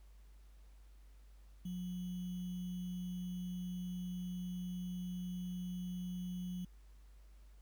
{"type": "tone with sample-and-hold", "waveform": "sine", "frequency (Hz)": 180, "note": "F#3", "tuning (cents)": -47, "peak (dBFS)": -39, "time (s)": [1.65, 6.65], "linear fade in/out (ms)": 5, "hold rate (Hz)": 3150, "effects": ["added 50 Hz sine -56 dBFS peak until 7.61 s", "pink hiss -73 dBFS RMS until 7.61 s"]}